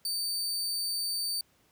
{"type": "tone", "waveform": "sawtooth", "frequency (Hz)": 4592, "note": "D8", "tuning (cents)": -40, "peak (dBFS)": -27, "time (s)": [0.05, 1.41], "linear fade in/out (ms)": 2, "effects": ["pink hiss -67 dBFS RMS until 1.71 s", "high-pass 60 Hz 12 dB/octave"]}